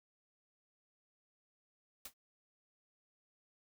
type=noise with exponential decay; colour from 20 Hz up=white; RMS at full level=-41 dBFS; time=2.05-2.14 s; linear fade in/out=5 ms; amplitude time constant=18 ms; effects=none